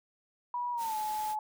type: tone with pitch glide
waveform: sine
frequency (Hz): 972 to 856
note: B5 to A5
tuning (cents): -28 to -48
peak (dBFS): -31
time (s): 0.54-1.39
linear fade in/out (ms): 2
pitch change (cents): -220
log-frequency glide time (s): 0.72-0.97
type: noise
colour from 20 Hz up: white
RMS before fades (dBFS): -45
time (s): 0.77-1.36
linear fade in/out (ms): 50
effects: none